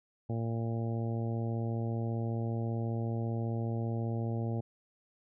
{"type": "harmonic tone", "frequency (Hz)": 114.8, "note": "A#2", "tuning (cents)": -26, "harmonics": [1, 2, 3, 4, 5, 6, 7], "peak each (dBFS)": [-32, -38, -42, -44, -46, -48, -49], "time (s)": [0.29, 4.61], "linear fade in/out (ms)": 10, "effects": []}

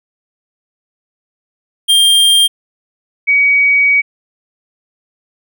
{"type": "tone pair in turn", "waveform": ["square", "sine"], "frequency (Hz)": [3196, 2260], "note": ["G7", "C#7"], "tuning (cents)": [33, 33], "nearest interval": "tritone", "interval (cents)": 600, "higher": "first", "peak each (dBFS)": -7, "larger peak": "neither", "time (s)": [[1.88, 2.48], [3.27, 4.02]], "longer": "second", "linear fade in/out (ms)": 20, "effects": []}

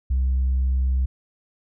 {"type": "tone", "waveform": "sine", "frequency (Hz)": 64.9, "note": "C2", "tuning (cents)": -13, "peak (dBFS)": -16, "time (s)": [0.1, 1.06], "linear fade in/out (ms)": 10, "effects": ["tanh soft clip ceiling -16 dBFS"]}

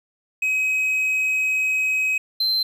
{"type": "tone pair in turn", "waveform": "triangle", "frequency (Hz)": [2537, 4106], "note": ["D#7", "C8"], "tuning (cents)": [33, -33], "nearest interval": "minor sixth", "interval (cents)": 834, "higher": "second", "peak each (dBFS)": -17, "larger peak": "neither", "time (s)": [[0.42, 2.18], [2.4, 2.63]], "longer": "first", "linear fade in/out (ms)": 5, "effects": ["9-bit"]}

